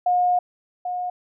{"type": "tone pair in turn", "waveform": "sine", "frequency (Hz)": [718, 720.8], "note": ["F5", "F#5"], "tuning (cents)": [48, -45], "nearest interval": "unison", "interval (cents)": 7, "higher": "second", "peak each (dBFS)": [-16, -24], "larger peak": "first", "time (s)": [[0.06, 0.39], [0.85, 1.1]], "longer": "first", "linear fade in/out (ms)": 5, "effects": []}